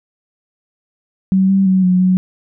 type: tone with pitch steps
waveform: sine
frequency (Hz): 190.2 / 193.9 / 187.9 / 182.4 / 184.8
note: F#3 / G3 / F#3 / F#3 / F#3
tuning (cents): +48 / -19 / +27 / -24 / -2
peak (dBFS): -9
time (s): 1.32-2.17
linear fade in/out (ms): 0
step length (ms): 170
effects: none